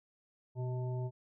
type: harmonic tone with a mistuned harmonic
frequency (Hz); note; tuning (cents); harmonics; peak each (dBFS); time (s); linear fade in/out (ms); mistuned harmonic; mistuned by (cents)
126.7; B2; +45; 1 / 3 / 5 / 7; -34 / -44 / -48 / -51; 0.55-1.11; 50; 1; -36
effects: none